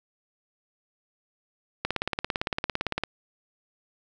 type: click train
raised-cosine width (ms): 0.3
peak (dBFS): -10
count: 22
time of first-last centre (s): 1.85-3.036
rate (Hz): 17.7
effects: none